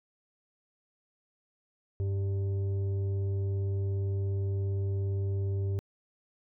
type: tone pair together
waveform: sine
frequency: 98.08 / 392.3 Hz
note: G2 / G4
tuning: +1 / +1 cents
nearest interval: 2 octaves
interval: 2400 cents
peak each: -26 / -37 dBFS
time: 2-5.79 s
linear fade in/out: 0 ms
effects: tanh soft clip ceiling -25 dBFS